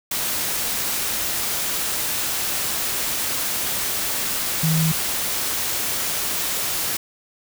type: tone in noise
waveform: sine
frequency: 160 Hz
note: D#3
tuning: 49 cents sharp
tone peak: -17 dBFS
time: 4.63-4.92 s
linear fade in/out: 5 ms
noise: white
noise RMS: -24 dBFS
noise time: 0.11-6.97 s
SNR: +4 dB
effects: none